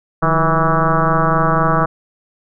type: tone with frequency modulation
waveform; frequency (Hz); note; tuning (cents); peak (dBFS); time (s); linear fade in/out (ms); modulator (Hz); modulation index
sine; 648; E5; -30; -11; 0.22-1.86; 10; 165; 4.5
effects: none